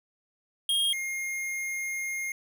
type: tone pair in turn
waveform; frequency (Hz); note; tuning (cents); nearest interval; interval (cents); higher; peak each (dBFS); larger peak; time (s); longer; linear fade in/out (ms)
square; 3244 / 2132; G#7 / C7; -41 / +32; perfect fifth; 727; first; -24 / -31; first; 0.69-0.93 / 0.93-2.32; second; 2
effects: none